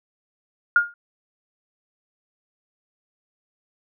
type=tone with exponential decay; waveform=sine; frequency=1419 Hz; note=F6; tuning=27 cents sharp; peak=-9 dBFS; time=0.76-0.94 s; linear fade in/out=2 ms; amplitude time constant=38 ms; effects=none

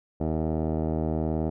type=tone with low-pass filter; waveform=15% pulse; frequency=79 Hz; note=D#2; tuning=27 cents sharp; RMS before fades=-27 dBFS; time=0.2-1.5 s; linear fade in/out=10 ms; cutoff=550 Hz; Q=5.6; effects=none

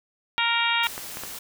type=harmonic tone; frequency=466.2 Hz; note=A#4; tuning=in tune; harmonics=2 / 3 / 4 / 5 / 6 / 7 / 8; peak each=-27 / -28 / -30 / -27 / -28 / -30 / -30 dBFS; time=0.38-0.87 s; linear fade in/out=0 ms
type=noise; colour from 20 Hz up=white; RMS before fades=-37 dBFS; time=0.83-1.39 s; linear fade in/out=5 ms
type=clicks; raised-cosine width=0.5 ms; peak=-19 dBFS; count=3; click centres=0.979 / 1.171 / 1.236 s
effects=none

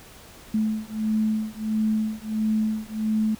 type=beating tone pair; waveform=sine; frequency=216.4 / 217.9 Hz; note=A3 / A3; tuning=-29 / -17 cents; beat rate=1.5 Hz; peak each=-25 dBFS; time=0.54-3.35 s; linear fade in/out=5 ms; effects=pink hiss -47 dBFS RMS until 3.39 s

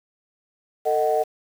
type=chord; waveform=sine; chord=D# diminished; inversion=second; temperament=just; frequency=448 / 622.3 / 746.7 Hz; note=A4 / D#5 / F#5; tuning=+31 / 0 / +16 cents; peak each=-22 dBFS; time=0.85-1.24 s; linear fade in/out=20 ms; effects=tanh soft clip ceiling -9 dBFS + 7-bit

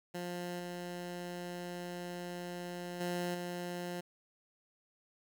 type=tone with level steps; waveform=15% pulse; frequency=176.4 Hz; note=F3; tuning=18 cents sharp; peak=-32 / -34 / -28 / -32 dBFS; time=0.14-4.01 s; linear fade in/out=10 ms; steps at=0.59 / 3 / 3.34 s; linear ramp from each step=10 ms; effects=11-bit

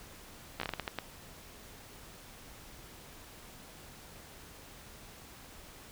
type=slowing click train; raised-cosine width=0.3 ms; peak=-18 dBFS; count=9; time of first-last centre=0.6-0.987 s; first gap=14 ms; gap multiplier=1.34; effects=pink hiss -52 dBFS RMS until 5.91 s

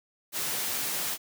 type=high-pass noise; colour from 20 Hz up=white; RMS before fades=-31 dBFS; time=0.32-1.18 s; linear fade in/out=50 ms; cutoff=100 Hz; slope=96 dB/octave; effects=none

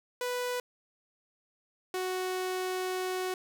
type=tone pair in turn; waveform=sawtooth; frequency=493.9 / 370 Hz; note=B4 / F#4; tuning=0 / 0 cents; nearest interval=perfect fourth; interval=500 cents; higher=first; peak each=-27 dBFS; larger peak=neither; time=0.21-0.6 / 1.94-3.34 s; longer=second; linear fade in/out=2 ms; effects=11-bit

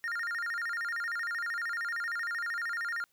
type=tone with vibrato; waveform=triangle; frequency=1608 Hz; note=G6; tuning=44 cents sharp; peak=-30 dBFS; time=0.04-3.04 s; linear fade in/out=0 ms; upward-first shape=square; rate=13 Hz; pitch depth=240 cents each way; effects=white hiss -72 dBFS RMS until 3.12 s

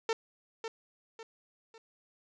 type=tone with echo; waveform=sawtooth; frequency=450.7 Hz; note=A4; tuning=42 cents sharp; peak=-24 dBFS; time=0.09-0.13 s; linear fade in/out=2 ms; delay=550 ms; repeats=3; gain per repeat=-8 dB; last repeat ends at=1.78 s; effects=resampled to 16000 Hz + 11-bit

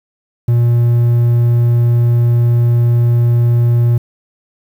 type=tone; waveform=triangle; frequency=119 Hz; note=A#2; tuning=36 cents sharp; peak=-6 dBFS; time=0.48-3.98 s; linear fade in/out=5 ms; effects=7-bit

